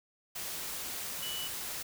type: tone in noise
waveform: sine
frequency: 2960 Hz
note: F#7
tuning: in tune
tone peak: -38 dBFS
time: 1.22-1.48 s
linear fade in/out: 10 ms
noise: white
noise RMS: -39 dBFS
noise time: 0.35-1.83 s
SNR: -2 dB
effects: none